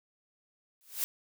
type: noise with exponential growth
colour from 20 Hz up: blue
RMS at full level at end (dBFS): -28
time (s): 0.81-1.04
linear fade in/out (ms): 0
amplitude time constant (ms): 48
effects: none